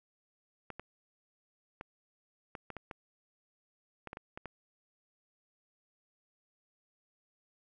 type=clicks; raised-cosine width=0.5 ms; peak=-27 dBFS; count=12; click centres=0.703 / 0.796 / 1.811 / 2.552 / 2.703 / 2.767 / 2.912 / 4.073 / 4.131 / 4.171 / 4.375 / 4.457 s; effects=none